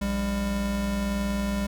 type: tone pair together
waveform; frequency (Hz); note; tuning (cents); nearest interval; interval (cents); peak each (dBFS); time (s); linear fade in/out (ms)
square; 59.46 / 200; A#1 / G3; +35 / +35; octave + major sixth; 2100; -31 / -27; 0.01-1.67; 10
effects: none